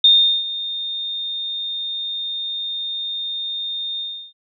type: tone with ADSR envelope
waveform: sine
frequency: 3649 Hz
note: A#7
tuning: 38 cents flat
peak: -7 dBFS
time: 0.04-4.33 s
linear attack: 4 ms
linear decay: 390 ms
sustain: -16 dB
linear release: 340 ms
effects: none